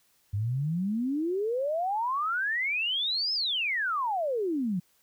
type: exponential two-way sweep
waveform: sine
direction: up then down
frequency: 97 to 5274 to 168.9 Hz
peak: -26 dBFS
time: 0.33-4.8 s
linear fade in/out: 10 ms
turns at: 3.33 s
effects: white hiss -67 dBFS RMS until 5.02 s